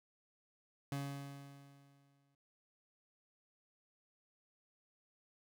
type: tone with exponential decay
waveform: 30% pulse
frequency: 140 Hz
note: C#3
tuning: 18 cents sharp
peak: -34 dBFS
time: 0.92-2.35 s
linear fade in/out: 2 ms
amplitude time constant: 310 ms
effects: noise-tail reverb RT60 0.3 s tail -23 dB re dry